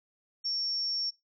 sine tone, 5480 Hz, F8, 34 cents flat, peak -29 dBFS, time 0.44-1.11 s, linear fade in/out 20 ms, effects noise-tail reverb RT60 0.2 s tail -24 dB re dry

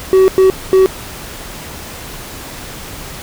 triangle tone bursts at uneven times, 378.7 Hz, F#4, 40 cents sharp, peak -3 dBFS, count 3, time 0.13-0.28 / 0.38-0.5 / 0.73-0.86 s, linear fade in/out 0 ms, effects pink hiss -29 dBFS RMS until 3.22 s

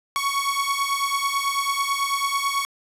sawtooth beating tone pair, 1108.7 / 1117.8 Hz, C#6 / C#6, 0 / +14 cents, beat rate 9.1 Hz, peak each -21 dBFS, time 0.16-2.65 s, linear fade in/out 0 ms, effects resampled to 32000 Hz + 7-bit

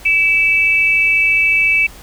sine tone pair together, 2303 / 2637 Hz, D7 / E7, -34 / 0 cents, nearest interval major second, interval 234 cents, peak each -13 dBFS, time 0.05-1.87 s, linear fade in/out 10 ms, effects added 50 Hz sine -38 dBFS peak until 2.02 s + pink hiss -39 dBFS RMS until 2.02 s

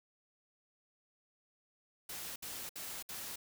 white noise bursts, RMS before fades -44 dBFS, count 4, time 2.09-3.359 s, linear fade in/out 5 ms, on 270 ms, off 63 ms, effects none

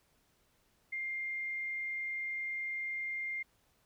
sine tone, 2110 Hz, C7, 14 cents sharp, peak -35 dBFS, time 0.92-3.43 s, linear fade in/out 10 ms, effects pink hiss -72 dBFS RMS until 3.85 s

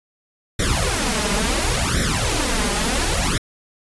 pink noise with flanger, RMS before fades -20 dBFS, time 0.59-3.38 s, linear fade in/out 5 ms, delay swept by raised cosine 0.53 to 4.93 ms, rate 0.71 Hz, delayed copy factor +1, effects resampled to 24000 Hz

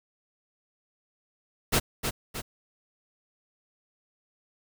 pink noise with echo, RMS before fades -22 dBFS, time 1.72-1.8 s, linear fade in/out 20 ms, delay 310 ms, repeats 2, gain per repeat -6 dB, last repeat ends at 2.42 s, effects none

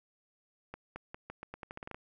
accelerating click train, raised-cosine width 0.5 ms, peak -27 dBFS, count 13, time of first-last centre 0.74-1.945 s, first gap 220 ms, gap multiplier 0.84, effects none

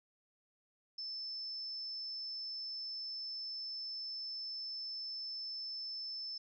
sine tone, 5274 Hz, E8, in tune, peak -40 dBFS, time 0.98-6.38 s, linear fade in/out 5 ms, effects none

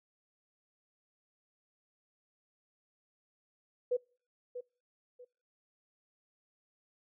sine tone with echo, 493.9 Hz, B4, in tune, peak -27 dBFS, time 3.91-3.97 s, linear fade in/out 10 ms, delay 640 ms, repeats 2, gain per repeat -11 dB, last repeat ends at 5.25 s, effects noise-tail reverb RT60 0.4 s tail -26 dB re dry

